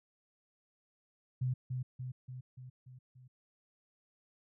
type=tone with echo; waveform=sine; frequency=127.3 Hz; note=C3; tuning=47 cents flat; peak=-30 dBFS; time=1.41-1.54 s; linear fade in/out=10 ms; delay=290 ms; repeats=6; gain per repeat=-4 dB; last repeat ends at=3.28 s; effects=none